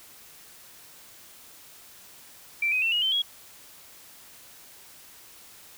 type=tone with pitch steps; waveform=sine; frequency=2345 / 2513 / 2694 / 2887 / 3094 / 3316 Hz; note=D7 / D#7 / E7 / F#7 / G7 / G#7; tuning=-3 / +17 / +37 / -43 / -23 / -3 cents; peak=-22 dBFS; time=2.62-3.22 s; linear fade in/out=5 ms; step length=100 ms; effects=white hiss -50 dBFS RMS until 5.77 s